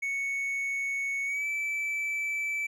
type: tone with pitch glide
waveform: triangle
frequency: 2217 to 2316 Hz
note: C#7 to D7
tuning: 0 to -25 cents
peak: -27 dBFS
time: 0.02-2.67 s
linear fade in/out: 10 ms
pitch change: +75 cents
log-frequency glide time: 1.25-1.46 s
effects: none